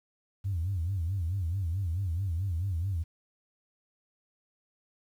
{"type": "tone with vibrato", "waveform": "sine", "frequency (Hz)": 90, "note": "F#2", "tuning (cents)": -47, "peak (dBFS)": -27, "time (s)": [0.44, 3.04], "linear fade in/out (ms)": 20, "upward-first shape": "sine", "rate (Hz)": 4.6, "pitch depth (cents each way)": 190, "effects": ["tanh soft clip ceiling -23 dBFS", "10-bit"]}